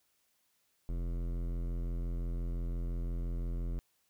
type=tone with hard clipping; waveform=sine; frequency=42.9 Hz; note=F1; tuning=30 cents flat; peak=-35 dBFS; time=0.89-3.79 s; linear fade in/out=0 ms; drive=16 dB; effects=white hiss -75 dBFS RMS until 4.09 s